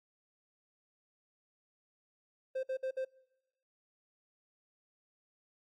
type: tone bursts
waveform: triangle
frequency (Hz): 523.3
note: C5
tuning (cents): 0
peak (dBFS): -31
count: 4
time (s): 2.55-3.05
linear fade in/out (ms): 10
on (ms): 83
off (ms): 56
effects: noise-tail reverb RT60 1.0 s tail -25 dB re dry + AAC 64 kbps